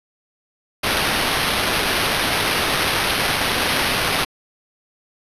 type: noise with sample-and-hold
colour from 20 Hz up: white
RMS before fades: -20 dBFS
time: 0.83-4.25 s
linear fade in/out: 10 ms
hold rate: 7350 Hz
effects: resampled to 32000 Hz